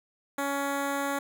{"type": "tone with notch filter", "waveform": "10% pulse", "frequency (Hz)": 280, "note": "C#4", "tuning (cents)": 18, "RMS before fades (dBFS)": -30, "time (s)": [0.38, 1.19], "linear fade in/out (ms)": 5, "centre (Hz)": 4600, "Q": 1.7, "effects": []}